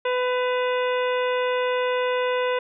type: harmonic tone with a mistuned harmonic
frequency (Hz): 500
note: B4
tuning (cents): +21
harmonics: 1 / 2 / 3 / 4 / 5 / 6 / 7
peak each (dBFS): -22 / -28 / -32 / -34 / -36 / -38 / -39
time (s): 0.05-2.59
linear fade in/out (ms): 5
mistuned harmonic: 6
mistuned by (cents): -85
effects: none